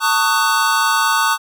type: chord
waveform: square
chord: D# half-diminished seventh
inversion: second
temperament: just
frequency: 896 / 1120.1 / 1244.5 / 1493.4 Hz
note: A5 / C#6 / D#6 / F#6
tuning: +31 / +18 / 0 / +16 cents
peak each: -20 dBFS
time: 0-1.38 s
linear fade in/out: 50 ms
effects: none